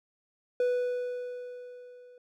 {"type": "tone with level ramp", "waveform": "triangle", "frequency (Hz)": 493.9, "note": "B4", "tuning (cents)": 0, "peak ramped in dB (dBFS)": [-21, -49], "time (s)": [0.6, 2.18], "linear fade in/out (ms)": 2, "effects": []}